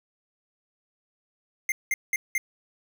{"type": "tone bursts", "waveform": "square", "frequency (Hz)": 2100, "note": "C7", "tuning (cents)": 6, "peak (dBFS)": -23, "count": 4, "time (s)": [1.69, 2.38], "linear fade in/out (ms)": 2, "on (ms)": 30, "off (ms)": 190, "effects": []}